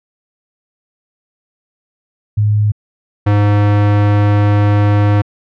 sine / square tone pair in turn, 105.2 / 103.04 Hz, G#2 / G#2, +23 / -13 cents, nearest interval unison, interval 36 cents, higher first, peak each -9 dBFS, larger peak neither, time 2.37-2.72 / 3.26-5.22 s, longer second, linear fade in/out 10 ms, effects low-pass 2000 Hz 12 dB/octave

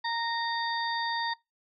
harmonic tone with a mistuned harmonic, 928 Hz, A#5, 8 cents flat, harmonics 1 / 2 / 4 / 5, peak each -31 / -34 / -37 / -38 dBFS, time 0.04-1.34 s, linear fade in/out 10 ms, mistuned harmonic 4, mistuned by -25 cents, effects noise-tail reverb RT60 0.2 s tail -21 dB re dry

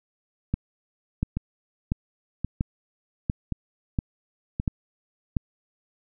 two click trains, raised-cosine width 5 ms, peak -14 / -11 dBFS, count 4 / 8, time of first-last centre 1.37-4.599 / 0.54-5.368 s, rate 0.929 / 1.45 Hz, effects none

